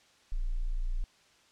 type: tone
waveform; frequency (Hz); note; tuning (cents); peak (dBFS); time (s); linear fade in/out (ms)
sine; 29.14; A#0; 0; -28; 0.32-1.04; 0
effects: white hiss -63 dBFS RMS until 1.51 s + low-pass 6000 Hz 12 dB/octave